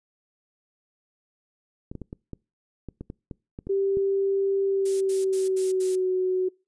clicks, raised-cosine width 3 ms, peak -23 dBFS, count 12, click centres 1.915 / 1.953 / 2.017 / 2.129 / 2.333 / 2.887 / 3.01 / 3.101 / 3.312 / 3.589 / 3.67 / 3.971 s
sine tone with pitch glide, 392 to 370.6 Hz, G4 to F#4, 0 to +3 cents, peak -21 dBFS, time 3.69-6.49 s, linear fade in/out 10 ms, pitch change -97 cents, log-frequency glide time 4.64-6.09 s
violet noise bursts, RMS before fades -32 dBFS, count 5, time 4.85-5.958 s, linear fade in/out 10 ms, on 160 ms, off 77 ms
effects noise-tail reverb RT60 0.3 s tail -26 dB re dry + resampled to 22050 Hz

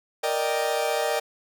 40% pulse chord, Eb major seventh, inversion second, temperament equal, 466.2 / 587.3 / 622.3 / 784 Hz, Bb4 / D5 / Eb5 / G5, 0 / 0 / 0 / 0 cents, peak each -28 dBFS, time 0.23-1.2 s, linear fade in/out 10 ms, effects none

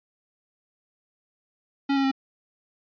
square tone with pitch steps, 277.2 / 272.9 / 268.7 Hz, C#4 / C#4 / C4, 0 / -27 / +46 cents, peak -21 dBFS, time 1.89-2.115 s, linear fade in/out 10 ms, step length 75 ms, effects resampled to 11025 Hz

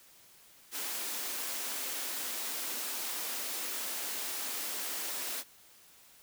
white high-pass noise, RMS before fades -37 dBFS, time 0.71-5.44 s, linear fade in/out 50 ms, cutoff 220 Hz, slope 48 dB/octave, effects white hiss -59 dBFS RMS until 6.22 s

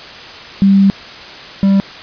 sine / triangle tone pair in turn, 196 / 196 Hz, G3 / G3, 0 / 0 cents, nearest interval unison, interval 0 cents, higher neither, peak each -5 dBFS, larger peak neither, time 0.62-0.9 / 1.63-1.8 s, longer first, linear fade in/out 0 ms, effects white hiss -31 dBFS RMS until 2.02 s + resampled to 11025 Hz

